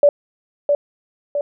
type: tone with echo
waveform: sine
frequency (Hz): 578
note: D5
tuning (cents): -28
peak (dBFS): -7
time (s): 0.03-0.09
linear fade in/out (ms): 2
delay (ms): 660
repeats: 2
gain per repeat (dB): -5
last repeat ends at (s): 1.41
effects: none